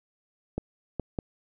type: clicks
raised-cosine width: 2 ms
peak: -16 dBFS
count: 3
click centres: 0.58 / 0.997 / 1.188 s
effects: none